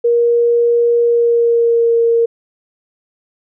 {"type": "tone with pitch glide", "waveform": "sine", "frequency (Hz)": [472.5, 463.8], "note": ["A#4", "A#4"], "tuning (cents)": [23, -9], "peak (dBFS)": -9, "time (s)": [0.04, 2.26], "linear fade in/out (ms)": 10, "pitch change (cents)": -32, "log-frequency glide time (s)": [1.01, 1.97], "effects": []}